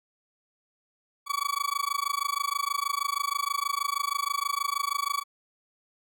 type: tone with amplitude modulation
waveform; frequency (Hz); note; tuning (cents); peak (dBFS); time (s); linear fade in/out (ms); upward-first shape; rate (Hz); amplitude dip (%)
40% pulse; 1137; C#6; +44; -22; 1.26-5.24; 50; sine; 26.3; 100
effects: none